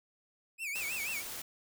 45% pulse tone with vibrato, 2455 Hz, D#7, 24 cents flat, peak -35 dBFS, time 0.58-1.23 s, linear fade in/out 50 ms, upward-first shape sine, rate 6.2 Hz, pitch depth 180 cents each way
white noise, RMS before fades -42 dBFS, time 0.75-1.42 s, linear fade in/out 5 ms
effects none

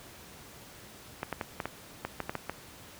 clicks, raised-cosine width 0.5 ms, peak -17 dBFS, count 10, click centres 1.231 / 1.327 / 1.412 / 1.602 / 1.656 / 2.05 / 2.203 / 2.295 / 2.353 / 2.496 s, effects pink hiss -50 dBFS RMS until 2.99 s + high-pass 60 Hz 12 dB/octave

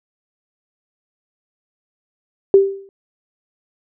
sine tone with exponential decay, 392 Hz, G4, in tune, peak -3 dBFS, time 2.54-2.89 s, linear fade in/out 1 ms, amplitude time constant 74 ms, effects none

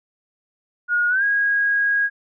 sine tone with pitch glide, 1438 to 1642.3 Hz, F#6 to G#6, -50 to -20 cents, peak -16 dBFS, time 0.88-2.1 s, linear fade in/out 50 ms, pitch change +230 cents, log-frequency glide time 1.09-1.24 s, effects none

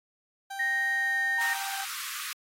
30% pulse tone, 784 Hz, G5, in tune, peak -33 dBFS, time 0.5-1.85 s, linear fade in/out 10 ms
sine tone with pitch glide, 1864.7 to 1845.4 Hz, A#6 to A#6, 0 to -18 cents, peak -25 dBFS, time 0.59-1.54 s, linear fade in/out 10 ms, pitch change -18 cents, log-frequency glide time 0.94-1.23 s
triangle tone with exponential decay, 935 Hz, A#5, 5 cents sharp, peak -31 dBFS, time 1.38-2.07 s, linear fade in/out 5 ms, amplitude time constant 150 ms
pink high-pass noise, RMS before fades -37 dBFS, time 1.41-2.33 s, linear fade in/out 2 ms, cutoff 1100 Hz, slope 96 dB/octave
effects AAC 48 kbps

